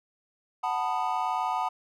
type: chord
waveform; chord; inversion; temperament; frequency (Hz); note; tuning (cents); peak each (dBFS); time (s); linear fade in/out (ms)
triangle; B dominant seventh; second; just; 740.8 / 889 / 987.8 / 1234.7; F#5 / A5 / B5 / D#6; +2 / +18 / 0 / -14; -29 / -29 / -30 / -32; 0.63-1.69; 10
effects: none